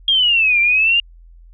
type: exponential two-way sweep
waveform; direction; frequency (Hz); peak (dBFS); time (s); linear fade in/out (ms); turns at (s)
sine; down then up; 3273 to 2349 to 2837; -11; 0.08-1; 2; 0.6
effects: added 42 Hz sine -40 dBFS peak until 1.53 s